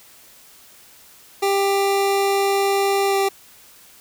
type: tone with pitch glide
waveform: 25% pulse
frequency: 395.6 to 392.4 Hz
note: G4 to G4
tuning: +16 to +2 cents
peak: -13 dBFS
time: 1.42-3.29 s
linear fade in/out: 10 ms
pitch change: -14 cents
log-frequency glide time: 3.07-3.16 s
effects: white hiss -48 dBFS RMS until 4 s